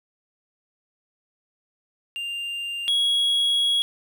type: tone pair in turn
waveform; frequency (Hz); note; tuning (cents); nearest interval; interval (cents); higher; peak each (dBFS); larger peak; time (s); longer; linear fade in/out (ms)
triangle; 2794 / 3323; F7 / G#7; 0 / 0; minor third; 300; second; -26 / -17; second; 2.16-2.88 / 2.88-3.82; second; 0
effects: none